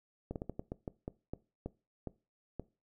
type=slowing click train; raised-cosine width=2 ms; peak=-25 dBFS; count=12; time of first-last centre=0.31-2.597 s; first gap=48 ms; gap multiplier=1.27; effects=noise-tail reverb RT60 0.3 s tail -20 dB re dry